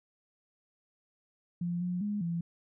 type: tone with pitch steps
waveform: sine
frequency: 173.8 / 178.6 / 206.8 / 169.5 Hz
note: F3 / F3 / G#3 / E3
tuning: -8 / +39 / -7 / +49 cents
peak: -30 dBFS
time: 1.61-2.41 s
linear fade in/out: 5 ms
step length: 200 ms
effects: none